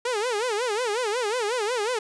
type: tone with vibrato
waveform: sawtooth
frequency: 455.6 Hz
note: A#4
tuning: 40 cents flat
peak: -20 dBFS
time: 0.05-1.99 s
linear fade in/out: 5 ms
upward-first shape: sine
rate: 5.5 Hz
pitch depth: 200 cents each way
effects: resampled to 22050 Hz + 10-bit